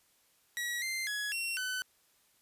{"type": "tone with pitch steps", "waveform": "sawtooth", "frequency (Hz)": [1920, 2087, 1680, 2730, 1509], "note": ["B6", "C7", "G#6", "F7", "F#6"], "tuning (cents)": [-49, -5, 19, -40, 34], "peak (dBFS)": -30, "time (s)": [0.57, 1.82], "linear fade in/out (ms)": 0, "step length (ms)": 250, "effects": ["white hiss -69 dBFS RMS until 2.41 s", "resampled to 32000 Hz"]}